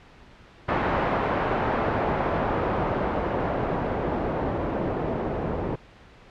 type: noise with low-pass filter sweep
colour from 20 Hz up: white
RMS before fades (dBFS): -26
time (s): 0.68-5.76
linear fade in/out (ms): 10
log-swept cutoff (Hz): 1100 to 480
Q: 0.84
effects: pink hiss -50 dBFS RMS until 6.3 s + low-pass 3000 Hz 12 dB/octave